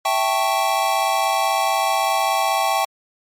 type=chord; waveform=square; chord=A dominant seventh; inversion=second; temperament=equal; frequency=659.3 / 784 / 880 / 1108.7 Hz; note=E5 / G5 / A5 / C#6; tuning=0 / 0 / 0 / 0 cents; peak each=-25 / -21 / -25 / -24 dBFS; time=0.05-2.85 s; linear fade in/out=5 ms; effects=MP3 64 kbps